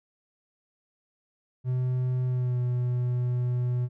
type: tone with pitch glide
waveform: triangle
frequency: 126.8 to 123.48 Hz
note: B2 to B2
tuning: +46 to 0 cents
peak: -22 dBFS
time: 1.64-3.89 s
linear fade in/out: 50 ms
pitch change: -46 cents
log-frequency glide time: 2.26-2.59 s
effects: none